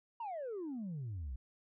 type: exponential sweep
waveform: sine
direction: down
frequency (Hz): 961 to 58.27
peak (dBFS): -37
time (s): 0.2-1.36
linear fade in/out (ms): 5
effects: tanh soft clip ceiling -37 dBFS